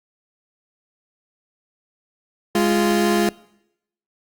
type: tone pair together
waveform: 30% pulse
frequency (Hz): 207.6 / 347.3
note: G#3 / F4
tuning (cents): 0 / -10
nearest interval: major sixth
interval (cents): 890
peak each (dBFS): -16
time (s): 2.55-3.29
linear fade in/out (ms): 2
effects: noise-tail reverb RT60 0.8 s tail -22 dB re dry + Opus 48 kbps